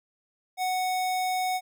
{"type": "tone", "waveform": "square", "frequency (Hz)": 740, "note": "F#5", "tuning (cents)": 0, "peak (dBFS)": -26, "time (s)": [0.57, 1.61], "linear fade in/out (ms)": 50, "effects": []}